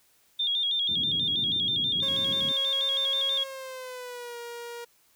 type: tone with vibrato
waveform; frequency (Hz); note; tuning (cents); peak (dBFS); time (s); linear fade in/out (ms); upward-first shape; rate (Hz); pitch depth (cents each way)
sine; 3447; A7; -36; -24; 0.39-3.44; 10; square; 6.2; 73
type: band-pass noise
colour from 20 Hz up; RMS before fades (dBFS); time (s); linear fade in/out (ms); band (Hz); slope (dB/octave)
pink; -40; 0.89-2.52; 2; 110 to 310; 24
type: tone with pitch glide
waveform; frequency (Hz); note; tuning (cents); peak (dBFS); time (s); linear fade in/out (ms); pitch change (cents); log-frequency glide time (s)
sawtooth; 544 to 473.6; C#5 to A#4; -33 to +27; -33; 2.02-4.85; 10; -240; 3.4-4.38
effects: white hiss -64 dBFS RMS until 5.15 s